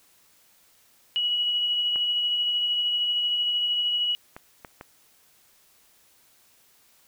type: tone with tremolo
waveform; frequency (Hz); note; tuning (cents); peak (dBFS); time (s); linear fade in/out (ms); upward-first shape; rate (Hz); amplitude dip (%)
sine; 2921; F#7; -23; -21; 1.16-4.15; 0; sine; 13; 25
type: clicks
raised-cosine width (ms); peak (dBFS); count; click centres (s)
0.5; -24; 4; 1.959 / 4.365 / 4.648 / 4.811
effects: white hiss -60 dBFS RMS until 7.07 s